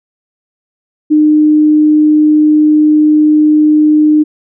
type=tone; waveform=sine; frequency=304.1 Hz; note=D#4; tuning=40 cents flat; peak=-4 dBFS; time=1.1-4.24 s; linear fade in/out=20 ms; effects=none